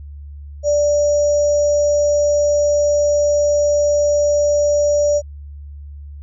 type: tone with sample-and-hold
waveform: sine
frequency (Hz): 586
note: D5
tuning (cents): -4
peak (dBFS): -12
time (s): 0.63-5.22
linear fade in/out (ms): 50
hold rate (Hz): 6300
effects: added 72 Hz sine -31 dBFS peak until 6.22 s + resampled to 22050 Hz